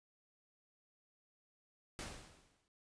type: noise with exponential decay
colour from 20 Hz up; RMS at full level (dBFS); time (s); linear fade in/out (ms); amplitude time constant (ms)
pink; -43; 1.99-2.68; 0; 150
effects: resampled to 22050 Hz